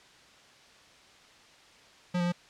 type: tone with pitch steps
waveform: square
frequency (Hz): 178.3 / 174.7 / 176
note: F3 / F3 / F3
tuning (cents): +36 / +1 / +14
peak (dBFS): -27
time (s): 2.14-2.323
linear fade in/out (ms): 10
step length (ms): 61
effects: white hiss -56 dBFS RMS until 2.49 s + low-pass 5000 Hz 12 dB/octave